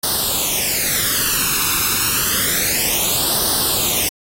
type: noise with flanger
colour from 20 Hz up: white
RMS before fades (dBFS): -18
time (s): 0.03-4.09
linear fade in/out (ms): 5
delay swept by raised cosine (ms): 0.21 to 0.78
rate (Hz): 0.29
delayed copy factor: +0.8
effects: AAC 48 kbps